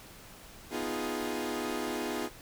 sawtooth chord, F half-diminished seventh, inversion second, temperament equal, 246.9 / 311.1 / 349.2 / 415.3 Hz, Cb4 / Eb4 / F4 / Ab4, 0 / 0 / 0 / 0 cents, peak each -34 dBFS, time 0.7-2.3 s, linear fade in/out 50 ms, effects pink hiss -51 dBFS RMS until 2.41 s

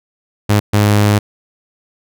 sawtooth tone bursts at uneven times, 103.83 Hz, G#2, in tune, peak -5 dBFS, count 2, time 0.49-0.6 / 0.73-1.19 s, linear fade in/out 10 ms, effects none

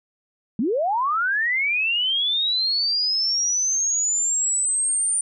sine linear sweep, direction up, 192.1 to 9150 Hz, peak -19 dBFS, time 0.59-5.21 s, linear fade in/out 2 ms, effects none

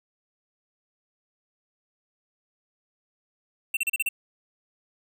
square tone bursts, 2700 Hz, E7, 41 cents sharp, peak -23 dBFS, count 6, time 3.74-4.089 s, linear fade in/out 5 ms, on 29 ms, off 35 ms, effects none

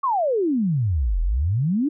sine exponential two-way sweep, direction down then up, 1150 to 39.21 to 313.2 Hz, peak -18 dBFS, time 0.03-1.89 s, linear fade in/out 10 ms, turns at 1.21 s, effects none

